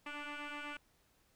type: tone with frequency modulation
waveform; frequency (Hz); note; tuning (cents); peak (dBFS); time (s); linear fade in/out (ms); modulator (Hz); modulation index
sine; 590; D5; +8; -39; 0.06-0.77; 5; 293; 7.8
effects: tanh soft clip ceiling -41 dBFS + pink hiss -72 dBFS RMS until 1.35 s